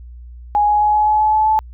sine tone with pitch steps, 830.6 / 835.9 / 841.2 / 846.6 / 852 / 857.4 / 862.9 / 868.4 Hz, G#5 / G#5 / G#5 / G#5 / G#5 / A5 / A5 / A5, 0 / +11 / +22 / +33 / +44 / -45 / -34 / -23 cents, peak -11 dBFS, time 0.55-1.59 s, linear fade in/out 0 ms, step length 130 ms, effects added 60 Hz sine -33 dBFS peak until 1.73 s

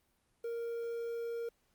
triangle tone with quantisation, 466.2 Hz, A#4, in tune, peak -34 dBFS, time 0.44-1.49 s, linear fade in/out 5 ms, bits 10, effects pink hiss -75 dBFS RMS until 1.74 s + Opus 32 kbps

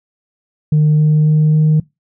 sine tone with pitch steps, 152 / 152.88 / 153.77 / 154.66 Hz, D#3 / D#3 / D#3 / D#3, -40 / -30 / -20 / -10 cents, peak -6 dBFS, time 0.72-1.8 s, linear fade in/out 5 ms, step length 270 ms, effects noise-tail reverb RT60 0.2 s tail -22 dB re dry + tanh soft clip ceiling -6 dBFS

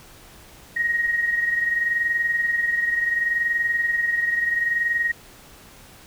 sine tone pair together, 1878.3 / 1899 Hz, A#6 / A#6, +13 / +32 cents, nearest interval unison, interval 19 cents, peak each -20 / -28 dBFS, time 0.76-5.12 s, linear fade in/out 10 ms, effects pink hiss -47 dBFS RMS until 6.06 s

